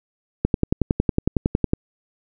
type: click train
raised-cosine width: 3 ms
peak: -4 dBFS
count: 15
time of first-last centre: 0.45-1.734 s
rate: 10.9 Hz
effects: none